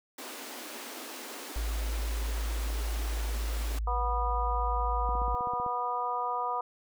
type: high-pass noise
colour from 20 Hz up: pink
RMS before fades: -42 dBFS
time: 0.18-3.79 s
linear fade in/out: 5 ms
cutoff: 230 Hz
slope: 96 dB/octave
type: tone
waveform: sine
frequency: 54.5 Hz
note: A1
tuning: 16 cents flat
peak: -29 dBFS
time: 1.56-5.35 s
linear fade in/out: 0 ms
type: harmonic tone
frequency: 244.6 Hz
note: B3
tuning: 16 cents flat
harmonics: 2 / 3 / 4 / 5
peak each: -39 / -35 / -32 / -34 dBFS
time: 3.87-6.61 s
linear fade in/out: 5 ms
type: click train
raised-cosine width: 3 ms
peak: -31 dBFS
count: 10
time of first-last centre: 5.09-5.663 s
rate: 15.7 Hz
effects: none